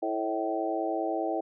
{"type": "harmonic tone with a mistuned harmonic", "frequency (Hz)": 110, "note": "A2", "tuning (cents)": 0, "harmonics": [3, 4, 5, 6, 7], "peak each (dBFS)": [-32, -36, -36, -33, -33], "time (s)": [0.02, 1.41], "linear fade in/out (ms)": 10, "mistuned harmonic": 6, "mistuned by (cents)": -40, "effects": []}